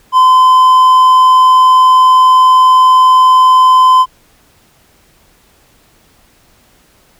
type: tone with hard clipping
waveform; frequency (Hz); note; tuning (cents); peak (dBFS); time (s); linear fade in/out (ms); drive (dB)
triangle; 1025; C6; -36; -4; 0.12-4.06; 50; 6
effects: pink hiss -49 dBFS RMS until 7.19 s